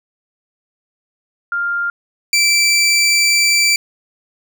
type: tone pair in turn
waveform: sine / 20% pulse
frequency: 1399 / 2333 Hz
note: F6 / D7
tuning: +3 / -12 cents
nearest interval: major sixth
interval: 885 cents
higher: second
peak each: -16 / -6 dBFS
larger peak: second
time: 1.52-1.9 / 2.33-3.76 s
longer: second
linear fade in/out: 2 ms
effects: none